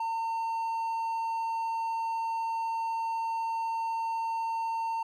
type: tone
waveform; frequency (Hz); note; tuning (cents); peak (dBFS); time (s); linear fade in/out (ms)
triangle; 908; A#5; -46; -27; 0-5.03; 5
effects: none